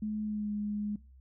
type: tone with pitch glide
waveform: sine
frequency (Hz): 213.1 to 208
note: G#3 to G#3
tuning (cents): +45 to +3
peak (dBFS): -31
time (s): 0.02-0.96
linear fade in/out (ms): 5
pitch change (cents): -42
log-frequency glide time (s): 0.23-0.51
effects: noise-tail reverb RT60 0.3 s tail -21 dB re dry + added 65 Hz sine -53 dBFS peak until 1.2 s